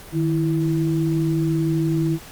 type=tone pair together; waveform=sine; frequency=155.17 / 328.8 Hz; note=D#3 / E4; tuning=-4 / -4 cents; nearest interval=octave + minor second; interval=1300 cents; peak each=-20 / -21 dBFS; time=0.12-2.19 s; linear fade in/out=50 ms; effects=pink hiss -41 dBFS RMS until 2.31 s + Opus 48 kbps